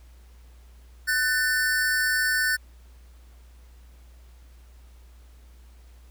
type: tone pair together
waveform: square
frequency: 1498.5 / 1784 Hz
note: F#6 / A6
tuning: +22 / +23 cents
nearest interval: minor third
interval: 301 cents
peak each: -25 dBFS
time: 1.07-2.57 s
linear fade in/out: 20 ms
effects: added 60 Hz sine -47 dBFS peak until 6.1 s + pink hiss -61 dBFS RMS until 6.1 s